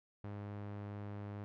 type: tone with low-pass filter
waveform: sawtooth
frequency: 102.3 Hz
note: G#2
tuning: 26 cents flat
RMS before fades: -45 dBFS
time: 0.24-1.44 s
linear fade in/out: 0 ms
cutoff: 1800 Hz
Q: 0.59
effects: none

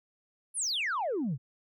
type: exponential sweep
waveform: sine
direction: down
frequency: 11175 to 116.54 Hz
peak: -27 dBFS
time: 0.54-1.38 s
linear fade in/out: 50 ms
effects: tanh soft clip ceiling -26 dBFS

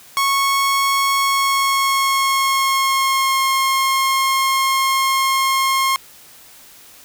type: tone with pitch glide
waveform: sawtooth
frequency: 1101 to 1072.1 Hz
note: C#6 to C6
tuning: -12 to +42 cents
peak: -11 dBFS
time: 0.17-5.96 s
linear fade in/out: 0 ms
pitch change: -46 cents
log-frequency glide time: 1.21-3.42 s
effects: white hiss -44 dBFS RMS until 7.04 s

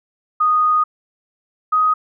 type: tone pair in turn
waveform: sine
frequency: 1239 / 1253.4 Hz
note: D#6 / D#6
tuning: -8 / +12 cents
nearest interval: unison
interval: 20 cents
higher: second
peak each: -12 dBFS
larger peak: neither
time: 0.4-0.84 / 1.72-1.94 s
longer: first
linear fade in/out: 10 ms
effects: none

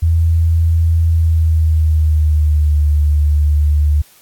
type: tone with pitch glide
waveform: sine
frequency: 82.4 to 74.26 Hz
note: E2 to D2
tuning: 0 to +20 cents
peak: -9 dBFS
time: 0.02-4.02 s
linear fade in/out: 10 ms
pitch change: -180 cents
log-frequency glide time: 1.08-2.81 s
effects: white hiss -47 dBFS RMS until 4.21 s + AAC 64 kbps

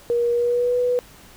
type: tone with pitch glide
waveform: sine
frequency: 475.1 to 492.7 Hz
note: A#4 to B4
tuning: +33 to -4 cents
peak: -17 dBFS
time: 0.1-0.99 s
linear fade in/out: 0 ms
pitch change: +63 cents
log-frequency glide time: 0.31-0.77 s
effects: pink hiss -47 dBFS RMS until 1.36 s

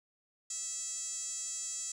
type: tone with band-pass filter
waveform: 5% pulse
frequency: 654 Hz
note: E5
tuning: 14 cents flat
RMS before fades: -39 dBFS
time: 0.5-1.92 s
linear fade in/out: 5 ms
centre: 7300 Hz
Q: 6.6
effects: none

